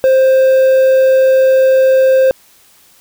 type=tone with quantisation; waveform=triangle; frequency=526 Hz; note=C5; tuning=9 cents sharp; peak=-4 dBFS; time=0.04-2.31 s; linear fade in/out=0 ms; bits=5; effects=white hiss -47 dBFS RMS until 3 s